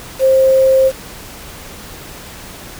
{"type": "tone with quantisation", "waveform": "sine", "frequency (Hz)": 529, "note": "C5", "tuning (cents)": 19, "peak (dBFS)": -7, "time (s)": [0.19, 0.92], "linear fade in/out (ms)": 50, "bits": 5, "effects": ["pink hiss -33 dBFS RMS until 2.79 s"]}